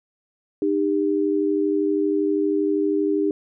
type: tone pair together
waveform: sine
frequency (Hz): 306 / 398.6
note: D#4 / G4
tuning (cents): -29 / +29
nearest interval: perfect fourth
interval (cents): 458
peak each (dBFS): -21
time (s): 0.62-3.31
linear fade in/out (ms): 2
effects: none